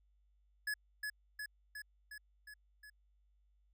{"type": "tone with echo", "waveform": "square", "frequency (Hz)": 1700, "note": "G#6", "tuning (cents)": 40, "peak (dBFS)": -36, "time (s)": [0.67, 0.74], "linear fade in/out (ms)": 5, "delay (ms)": 360, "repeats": 6, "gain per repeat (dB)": -3, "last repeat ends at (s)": 2.9, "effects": ["added 50 Hz sine -69 dBFS peak until 3.73 s"]}